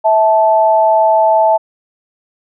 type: tone pair together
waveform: sine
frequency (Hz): 651.4 / 874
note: E5 / A5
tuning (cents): -21 / -12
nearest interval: perfect fourth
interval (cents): 509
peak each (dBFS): -10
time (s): 0.04-1.58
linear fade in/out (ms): 20
effects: none